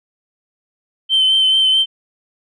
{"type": "tone with vibrato", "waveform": "sine", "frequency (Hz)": 3089, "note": "G7", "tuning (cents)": -26, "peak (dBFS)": -9, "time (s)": [1.09, 1.86], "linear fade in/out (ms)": 50, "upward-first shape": "sine", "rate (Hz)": 4.6, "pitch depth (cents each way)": 21, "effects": ["tanh soft clip ceiling -7 dBFS"]}